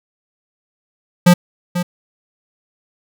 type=tone with echo; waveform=square; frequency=176.8 Hz; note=F3; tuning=22 cents sharp; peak=-6 dBFS; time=1.26-1.34 s; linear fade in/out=10 ms; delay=490 ms; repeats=1; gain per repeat=-11 dB; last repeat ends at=1.83 s; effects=none